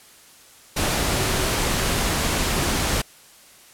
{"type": "tone in noise", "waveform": "sine", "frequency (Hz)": 376.7, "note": "F#4", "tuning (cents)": 31, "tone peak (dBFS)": -32, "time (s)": [1.11, 1.48], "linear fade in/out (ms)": 10, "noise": "pink", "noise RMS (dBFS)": -22, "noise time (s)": [0.76, 3.02], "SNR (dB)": -13, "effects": ["white hiss -49 dBFS RMS until 3.73 s", "low-pass 12000 Hz 12 dB/octave"]}